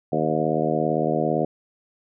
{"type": "harmonic tone with a mistuned harmonic", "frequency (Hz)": 77.78, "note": "D#2", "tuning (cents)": 0, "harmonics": [2, 3, 4, 5, 6, 7, 8, 9], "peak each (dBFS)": [-28, -28, -28, -28, -28, -28, -28, -28], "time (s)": [0.12, 1.45], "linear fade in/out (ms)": 5, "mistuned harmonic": 9, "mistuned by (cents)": 29, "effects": []}